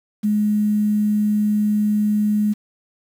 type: tone with quantisation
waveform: sine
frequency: 210 Hz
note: G#3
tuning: 19 cents sharp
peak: -15 dBFS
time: 0.23-2.54 s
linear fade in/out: 20 ms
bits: 7
effects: none